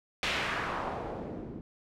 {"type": "noise with low-pass filter sweep", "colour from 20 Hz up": "white", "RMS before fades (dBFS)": -35, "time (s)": [0.23, 1.61], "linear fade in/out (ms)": 0, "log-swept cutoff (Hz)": [3200, 240], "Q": 1.4, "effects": []}